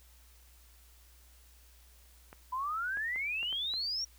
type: clicks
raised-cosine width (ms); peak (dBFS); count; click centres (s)
0.5; -33; 6; 2.329 / 2.972 / 3.16 / 3.43 / 3.527 / 3.739
type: exponential sweep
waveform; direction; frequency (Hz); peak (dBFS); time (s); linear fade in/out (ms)
sine; up; 987.8 to 5700; -32; 2.52-4.05; 10
effects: added 60 Hz sine -58 dBFS peak until 4.18 s + white hiss -63 dBFS RMS until 4.18 s